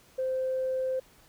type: tone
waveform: sine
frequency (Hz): 520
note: C5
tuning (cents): -11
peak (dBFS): -26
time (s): 0.18-1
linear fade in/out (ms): 10
effects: tanh soft clip ceiling -22 dBFS + pink hiss -59 dBFS RMS until 1.28 s